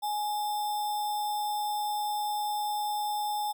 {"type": "tone with sample-and-hold", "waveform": "sine", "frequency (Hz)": 835, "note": "G#5", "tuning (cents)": 9, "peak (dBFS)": -28, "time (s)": [0.02, 3.53], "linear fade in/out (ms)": 20, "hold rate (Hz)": 4410, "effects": []}